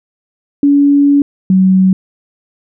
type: tone pair in turn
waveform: sine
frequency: 284.3 / 188.2 Hz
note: C#4 / F#3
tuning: +44 / +30 cents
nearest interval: perfect fifth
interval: 714 cents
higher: first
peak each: -5 dBFS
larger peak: neither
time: 0.63-1.22 / 1.5-1.93 s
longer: first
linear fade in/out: 2 ms
effects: none